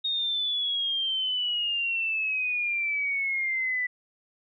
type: exponential sweep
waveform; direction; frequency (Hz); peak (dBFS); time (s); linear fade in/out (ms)
sine; down; 3725 to 1975.5; -25; 0.04-3.87; 10
effects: none